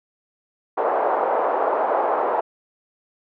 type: band-pass noise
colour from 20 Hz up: white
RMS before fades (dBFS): -21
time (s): 0.77-2.41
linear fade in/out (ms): 10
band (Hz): 440 to 940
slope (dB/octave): 24
effects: none